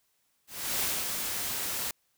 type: noise with ADSR envelope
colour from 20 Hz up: white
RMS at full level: -29 dBFS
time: 0.47-1.91 s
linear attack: 330 ms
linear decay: 240 ms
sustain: -4 dB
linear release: 3 ms
effects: white hiss -73 dBFS RMS until 2.17 s